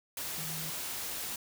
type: tone in noise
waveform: sine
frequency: 158.2 Hz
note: D#3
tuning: 29 cents sharp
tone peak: -42 dBFS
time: 0.38-0.7 s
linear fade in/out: 2 ms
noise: white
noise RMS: -38 dBFS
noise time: 0.17-1.36 s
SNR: -7 dB
effects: none